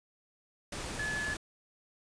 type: tone in noise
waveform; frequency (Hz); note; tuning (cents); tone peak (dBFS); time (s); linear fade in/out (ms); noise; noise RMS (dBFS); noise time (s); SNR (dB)
sine; 1715; A6; -45; -33; 0.99-1.34; 5; pink; -39; 0.72-1.37; +3
effects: resampled to 22050 Hz